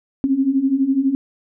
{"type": "beating tone pair", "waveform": "sine", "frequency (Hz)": [261.6, 273.6], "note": ["C4", "C#4"], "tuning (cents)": [0, -23], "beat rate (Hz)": 12, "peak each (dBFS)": [-20, -16], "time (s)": [0.24, 1.15], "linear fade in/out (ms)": 0, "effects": []}